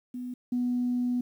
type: tone pair in turn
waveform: sine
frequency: 248.1 / 246.1 Hz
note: B3 / B3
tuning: +8 / -6 cents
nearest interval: unison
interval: 14 cents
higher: first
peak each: -33 / -24 dBFS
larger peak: second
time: 0.14-0.34 / 0.52-1.21 s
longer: second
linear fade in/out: 5 ms
effects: tanh soft clip ceiling -20 dBFS + 10-bit